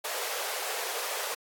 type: high-pass noise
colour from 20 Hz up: pink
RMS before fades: -34 dBFS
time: 0.04-1.35 s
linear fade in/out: 10 ms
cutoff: 430 Hz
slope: 48 dB/octave
effects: AAC 64 kbps